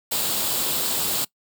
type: noise with comb filter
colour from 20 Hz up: white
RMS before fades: -24 dBFS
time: 0.11-1.25 s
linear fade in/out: 10 ms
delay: 0.25 ms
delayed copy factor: +0.5
effects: noise-tail reverb RT60 0.1 s tail -22 dB re dry + high-pass 100 Hz 12 dB/octave